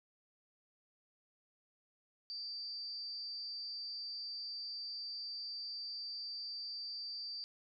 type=tone with amplitude modulation; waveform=sine; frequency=4672 Hz; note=D8; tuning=10 cents flat; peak=-39 dBFS; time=2.3-7.44 s; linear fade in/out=0 ms; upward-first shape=sine; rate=280 Hz; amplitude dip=45%; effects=none